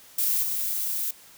violet noise with level steps, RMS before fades -24 / -28 dBFS, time 0.18-1.11 s, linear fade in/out 5 ms, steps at 0.43 s, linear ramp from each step 2 ms, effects white hiss -51 dBFS RMS until 1.37 s

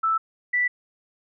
sine tone pair in turn, 1318.5 / 1970 Hz, E6 / B6, 0 / -5 cents, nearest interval perfect fifth, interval 695 cents, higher second, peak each -19 dBFS, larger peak neither, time 0.03-0.18 / 0.53-0.68 s, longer neither, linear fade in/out 10 ms, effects none

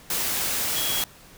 sine tone in noise, 3310 Hz, G#7, 6 cents flat, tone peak -29 dBFS, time 0.76-1.03 s, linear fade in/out 2 ms, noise white, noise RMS -26 dBFS, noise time 0.1-1.04 s, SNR -6 dB, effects pink hiss -49 dBFS RMS until 1.37 s

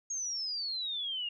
sine exponential sweep, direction down, 6600 to 2801 Hz, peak -33 dBFS, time 0.1-1.29 s, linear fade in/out 5 ms, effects none

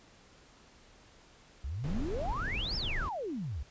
sine exponential two-way sweep, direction up then down, 60 to 5460 to 60 Hz, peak -34 dBFS, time 1.64-3.63 s, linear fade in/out 5 ms, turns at 2.76 s
brown noise, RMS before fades -36 dBFS, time 1.84-3.09 s, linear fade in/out 0 ms
effects pink hiss -59 dBFS RMS until 3.7 s + resampled to 16000 Hz

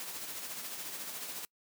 white noise with tremolo, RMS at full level -40 dBFS, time 0-1.45 s, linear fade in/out 0 ms, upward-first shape sine, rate 14 Hz, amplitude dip 40%, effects noise-tail reverb RT60 0.1 s tail -26 dB re dry + high-pass 150 Hz 12 dB/octave

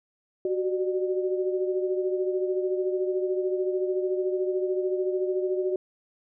sine tone cluster, 369.9 / 383.5 / 600 Hz, F#4 / G4 / D5, 0 / -38 / +37 cents, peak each -25 / -33 / -33 dBFS, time 0.45-5.76 s, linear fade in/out 2 ms, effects none

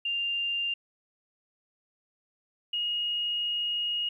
sine tone pair in turn, 2794 / 2873 Hz, F7 / F7, 0 / +48 cents, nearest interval unison, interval 48 cents, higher second, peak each -27 dBFS, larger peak neither, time 0.05-0.74 / 2.73-4.09 s, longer second, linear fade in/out 5 ms, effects 11-bit

